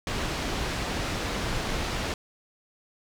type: low-pass noise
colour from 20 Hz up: pink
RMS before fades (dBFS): -30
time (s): 0.07-2.14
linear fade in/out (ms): 2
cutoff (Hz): 5500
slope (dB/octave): 12
effects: none